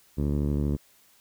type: tone with low-pass filter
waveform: 10% pulse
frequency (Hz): 72.6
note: D2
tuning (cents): -19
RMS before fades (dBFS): -26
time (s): 0.17-0.77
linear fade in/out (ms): 20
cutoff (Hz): 320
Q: 0.56
effects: white hiss -60 dBFS RMS until 1.2 s